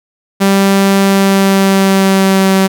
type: tone with pitch glide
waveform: sawtooth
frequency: 196 to 191.74 Hz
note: G3 to G3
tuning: 0 to -38 cents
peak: -3 dBFS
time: 0.4-2.68 s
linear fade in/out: 20 ms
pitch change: -38 cents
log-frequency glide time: 1.02-2.54 s
effects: none